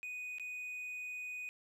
triangle tone with dropouts, 2486 Hz, D#7, 2 cents flat, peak -39 dBFS, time 0.03-1.49 s, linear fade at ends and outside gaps 0 ms, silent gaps 0.384-0.397 s, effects none

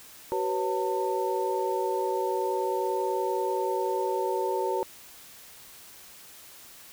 sine tone cluster, 378.2 / 488.6 / 549 / 899 Hz, F#4 / B4 / C#5 / A5, +38 / -19 / -17 / +37 cents, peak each -29 / -32 / -34 / -30 dBFS, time 0.32-4.83 s, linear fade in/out 0 ms, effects white hiss -49 dBFS RMS until 6.92 s

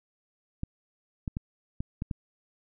clicks, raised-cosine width 5 ms, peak -19 dBFS, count 6, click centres 0.634 / 1.278 / 1.369 / 1.805 / 2.021 / 2.112 s, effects none

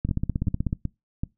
two click trains, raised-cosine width 5 ms, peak -12 / -14 dBFS, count 12 / 4, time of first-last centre 0.05-0.729 / 0.09-1.235 s, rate 16.2 / 2.62 Hz, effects noise-tail reverb RT60 0.2 s tail -23 dB re dry

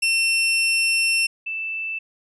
sawtooth / sine tone pair in turn, 2700 / 2647 Hz, E7 / E7, +41 / +7 cents, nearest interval unison, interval 34 cents, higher first, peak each -14 / -25 dBFS, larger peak first, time 0.02-1.27 / 1.46-1.99 s, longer first, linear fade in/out 10 ms, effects resampled to 24000 Hz

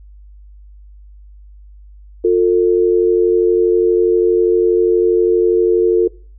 sine tone pair together, 355.6 / 448 Hz, F4 / A4, +31 / +31 cents, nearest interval major third, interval 400 cents, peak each -12 dBFS, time 2.24-6.08 s, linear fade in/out 10 ms, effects noise-tail reverb RT60 0.4 s tail -21 dB re dry + added 50 Hz sine -37 dBFS peak until 6.38 s

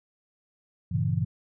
sine chord, G diminished seventh, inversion none, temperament equal, 98 / 116.54 / 138.59 / 164.81 Hz, G2 / Bb2 / Db3 / Fb3, 0 / 0 / 0 / 0 cents, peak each -29 dBFS, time 0.91-1.25 s, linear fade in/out 10 ms, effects none

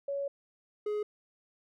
sine / triangle tone pair in turn, 560 / 419.5 Hz, C#5 / G#4, +18 / +17 cents, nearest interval perfect fourth, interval 501 cents, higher first, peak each -31 / -28 dBFS, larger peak second, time 0.08-0.28 / 0.86-1.03 s, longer first, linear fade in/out 5 ms, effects none

